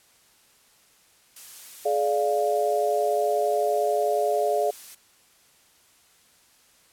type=noise; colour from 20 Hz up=blue; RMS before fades=-41 dBFS; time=1.36-4.95 s; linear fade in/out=5 ms
type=chord; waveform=sine; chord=D diminished; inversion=second; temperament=equal with one note detuned; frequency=423.1 / 587.3 / 698.5 Hz; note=Ab4 / D5 / F5; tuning=+32 / 0 / 0 cents; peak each=-25 dBFS; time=1.85-4.71 s; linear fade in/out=10 ms
effects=white hiss -59 dBFS RMS until 6.92 s + low-pass 12000 Hz 12 dB/octave